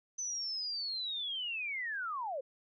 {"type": "linear sweep", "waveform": "sine", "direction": "down", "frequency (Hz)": [6110, 493.9], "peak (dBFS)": -35, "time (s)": [0.18, 2.41], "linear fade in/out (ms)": 10, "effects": []}